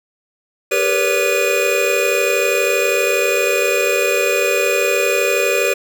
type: tone cluster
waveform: square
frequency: 395 / 454.7 / 487.3 / 567 / 2464 Hz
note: G4 / A#4 / B4 / C#5 / D#7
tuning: +13 / -43 / -23 / +39 / -17 cents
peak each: -21 / -27 / -21 / -21 / -20 dBFS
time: 0.71-5.74 s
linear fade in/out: 10 ms
effects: none